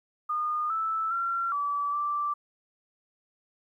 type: tone with pitch steps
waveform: sine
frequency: 1221 / 1316 / 1367 / 1152 / 1171 Hz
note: D#6 / E6 / F6 / D6 / D6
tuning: -33 / -3 / -37 / -34 / -5 cents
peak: -26 dBFS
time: 0.29-2.34 s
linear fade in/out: 10 ms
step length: 410 ms
effects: 11-bit